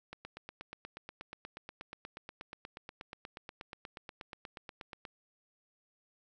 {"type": "click train", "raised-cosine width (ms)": 0.3, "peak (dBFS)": -28, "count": 42, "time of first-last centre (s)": [0.13, 5.052], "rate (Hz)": 8.33, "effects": []}